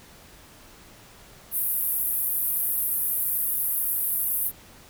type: band-pass noise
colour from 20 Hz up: pink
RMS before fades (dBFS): -26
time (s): 1.51-4.52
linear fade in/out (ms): 50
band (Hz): 11000 to 16000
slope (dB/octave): 48
effects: pink hiss -50 dBFS RMS until 4.89 s